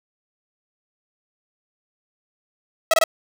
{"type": "tone bursts", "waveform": "sawtooth", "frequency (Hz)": 649, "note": "E5", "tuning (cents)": -27, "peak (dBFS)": -10, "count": 3, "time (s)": [2.91, 3.039], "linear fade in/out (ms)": 2, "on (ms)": 27, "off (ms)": 24, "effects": []}